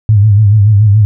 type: tone with vibrato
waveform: sine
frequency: 104.4 Hz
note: G#2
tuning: 10 cents sharp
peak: -3 dBFS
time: 0.09-1.05 s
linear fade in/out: 0 ms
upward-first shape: sine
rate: 7 Hz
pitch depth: 89 cents each way
effects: none